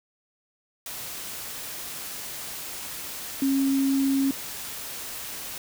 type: tone in noise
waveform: sine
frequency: 271.9 Hz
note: C#4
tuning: 33 cents flat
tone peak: -20 dBFS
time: 3.42-4.31 s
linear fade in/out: 2 ms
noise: white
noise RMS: -36 dBFS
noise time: 0.86-5.58 s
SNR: +13 dB
effects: none